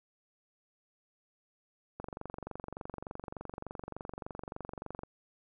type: click train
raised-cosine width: 1 ms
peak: -26 dBFS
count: 72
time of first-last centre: 2-5.034 s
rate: 23.4 Hz
effects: none